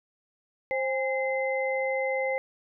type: tone cluster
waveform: sine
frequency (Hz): 528 / 815 / 2063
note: C5 / G#5 / C7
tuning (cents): +16 / -33 / -25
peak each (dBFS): -27 / -34 / -31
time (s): 0.71-2.38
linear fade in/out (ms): 0
effects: none